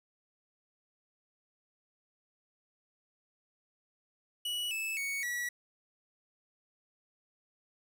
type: tone with pitch steps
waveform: 45% pulse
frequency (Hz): 2934 / 2621 / 2227 / 1936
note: F#7 / E7 / C#7 / B6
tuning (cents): -15 / -11 / +7 / -35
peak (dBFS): -33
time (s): 4.45-5.49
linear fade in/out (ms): 5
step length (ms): 260
effects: none